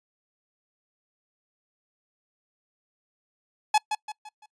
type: tone with echo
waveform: 45% pulse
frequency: 851 Hz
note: G#5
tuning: 42 cents sharp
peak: -17 dBFS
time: 3.74-3.78 s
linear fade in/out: 5 ms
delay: 170 ms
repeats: 4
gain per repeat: -8 dB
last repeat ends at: 4.46 s
effects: noise-tail reverb RT60 0.1 s tail -24 dB re dry + resampled to 22050 Hz